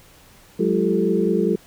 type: tone cluster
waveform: sine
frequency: 183.4 / 208.3 / 341 / 392 / 441.9 Hz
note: F#3 / G#3 / F4 / G4 / A4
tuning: -15 / +5 / -41 / 0 / +7 cents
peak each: -23 dBFS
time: 0.59-1.56 s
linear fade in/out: 10 ms
effects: pink hiss -50 dBFS RMS until 1.66 s